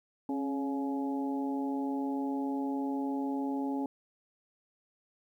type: harmonic tone with a mistuned harmonic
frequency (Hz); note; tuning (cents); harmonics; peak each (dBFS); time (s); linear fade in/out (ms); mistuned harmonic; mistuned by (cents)
140.5; C#3; +24; 2 / 3 / 4 / 5 / 6; -31 / -42 / -45 / -47 / -40; 0.29-3.86; 2; 2; -43
effects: 11-bit